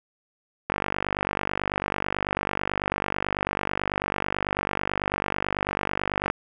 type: click train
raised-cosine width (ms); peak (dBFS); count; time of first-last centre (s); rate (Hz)
0.5; -9; 276; 0.7-6.301; 49.1
effects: none